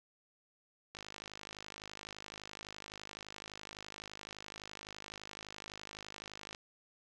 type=click train; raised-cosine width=0.2 ms; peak=-28 dBFS; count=291; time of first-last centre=0.95-6.548 s; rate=51.8 Hz; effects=none